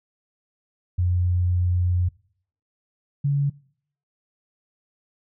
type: tone pair in turn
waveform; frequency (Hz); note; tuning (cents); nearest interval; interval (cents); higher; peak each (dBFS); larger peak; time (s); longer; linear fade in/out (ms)
sine; 89.2 / 141.6; F2 / C#3; +37 / +37; minor sixth; 800; second; -18; neither; 0.98-2.09 / 3.24-3.5; first; 10
effects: noise-tail reverb RT60 0.6 s tail -23 dB re dry